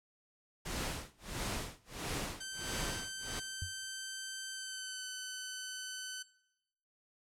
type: noise with tremolo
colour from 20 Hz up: pink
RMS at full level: -37 dBFS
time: 0.65-3.4 s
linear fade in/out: 10 ms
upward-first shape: sine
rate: 1.5 Hz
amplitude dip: 100%
type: tone with pitch glide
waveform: 10% pulse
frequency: 1549 to 1517.1 Hz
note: G6 to F#6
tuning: -21 to +43 cents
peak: -32 dBFS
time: 2.4-6.23 s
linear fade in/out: 10 ms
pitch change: -36 cents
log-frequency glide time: 4.51-5.04 s
type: tone with exponential decay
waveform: sine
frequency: 89.5 Hz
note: F2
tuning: 43 cents sharp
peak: -33 dBFS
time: 3.62-3.75 s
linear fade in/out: 0 ms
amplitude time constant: 28 ms
effects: noise-tail reverb RT60 0.9 s tail -20 dB re dry + low-pass 11000 Hz 12 dB/octave